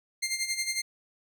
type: tone with tremolo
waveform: 15% pulse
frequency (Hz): 2106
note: C7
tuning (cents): +11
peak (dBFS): -20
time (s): 0.22-0.82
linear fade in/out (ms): 10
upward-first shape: sine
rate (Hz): 11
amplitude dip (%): 70
effects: none